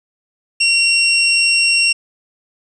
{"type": "tone", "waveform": "25% pulse", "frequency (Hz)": 2742, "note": "F7", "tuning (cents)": -32, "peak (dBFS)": -7, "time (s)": [0.6, 1.93], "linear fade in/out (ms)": 10, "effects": ["resampled to 24000 Hz", "7-bit"]}